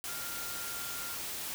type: tone in noise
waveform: sine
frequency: 1396.9 Hz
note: F6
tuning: in tune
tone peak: -45 dBFS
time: 0.08-1.15 s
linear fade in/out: 0 ms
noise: white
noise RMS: -39 dBFS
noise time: 0.04-1.54 s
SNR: -9 dB
effects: none